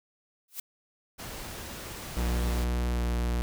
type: noise with exponential growth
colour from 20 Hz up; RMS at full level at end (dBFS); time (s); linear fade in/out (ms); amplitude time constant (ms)
blue; -31; 0.48-0.6; 5; 24
type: noise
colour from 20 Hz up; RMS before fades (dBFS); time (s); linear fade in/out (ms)
pink; -40; 1.18-2.65; 20
type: tone with pitch glide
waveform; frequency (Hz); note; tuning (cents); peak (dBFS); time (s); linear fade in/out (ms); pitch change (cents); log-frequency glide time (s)
45% pulse; 60.3 to 59.54; B1 to A#1; -41 to +37; -26; 2.17-3.42; 0; -22; 2.88-3
effects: none